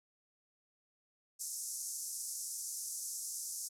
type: band-pass noise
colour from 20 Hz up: pink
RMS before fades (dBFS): -42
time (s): 1.39-3.69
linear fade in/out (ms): 20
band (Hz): 5600 to 12000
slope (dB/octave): 48
effects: none